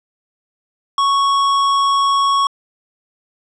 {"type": "tone with hard clipping", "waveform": "sine", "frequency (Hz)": 1108.7, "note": "C#6", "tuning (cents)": 0, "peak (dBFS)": -14, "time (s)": [0.98, 2.47], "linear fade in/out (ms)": 2, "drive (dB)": 11, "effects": ["resampled to 32000 Hz"]}